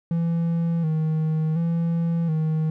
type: tone with vibrato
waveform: triangle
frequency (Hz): 162.4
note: E3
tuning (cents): -26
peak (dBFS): -18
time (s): 0.11-2.7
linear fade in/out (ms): 2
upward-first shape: square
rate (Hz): 0.69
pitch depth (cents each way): 54
effects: none